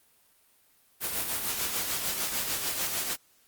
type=noise with tremolo; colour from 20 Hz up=white; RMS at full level=-29 dBFS; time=1-3.17 s; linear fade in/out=50 ms; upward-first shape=sine; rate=6.7 Hz; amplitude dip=45%; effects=white hiss -64 dBFS RMS until 3.47 s + Opus 32 kbps